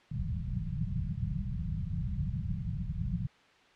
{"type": "low-pass noise", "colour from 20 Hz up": "white", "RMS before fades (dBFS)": -34, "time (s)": [0.11, 3.27], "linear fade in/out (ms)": 5, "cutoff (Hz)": 190, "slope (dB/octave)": 96, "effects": ["white hiss -61 dBFS RMS until 3.75 s", "low-pass 3000 Hz 12 dB/octave"]}